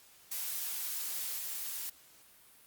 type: noise with level steps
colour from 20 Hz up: blue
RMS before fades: -37 / -39 dBFS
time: 0.31-1.9 s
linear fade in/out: 10 ms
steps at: 1.38 s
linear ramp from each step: 2 ms
effects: white hiss -60 dBFS RMS until 2.66 s + Opus 48 kbps